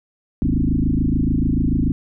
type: tone with frequency modulation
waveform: sine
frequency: 155.56 Hz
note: D#3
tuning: in tune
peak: -15 dBFS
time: 0.42-1.92 s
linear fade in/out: 0 ms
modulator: 26.9 Hz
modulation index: 5.1
effects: none